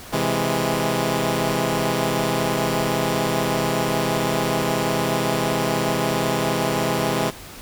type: chord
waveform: 10% pulse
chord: C augmented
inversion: none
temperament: equal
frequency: 130.81 / 164.81 / 207.7 Hz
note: C3 / E3 / G#3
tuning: 0 / 0 / 0 cents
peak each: -16 dBFS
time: 0.12-7.31 s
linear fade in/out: 20 ms
effects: pink hiss -39 dBFS RMS until 7.61 s